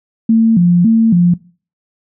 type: tone with vibrato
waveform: sine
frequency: 198.6 Hz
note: G3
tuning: 23 cents sharp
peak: -6 dBFS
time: 0.29-1.34 s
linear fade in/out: 5 ms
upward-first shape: square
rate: 1.8 Hz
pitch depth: 220 cents each way
effects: noise-tail reverb RT60 0.4 s tail -21 dB re dry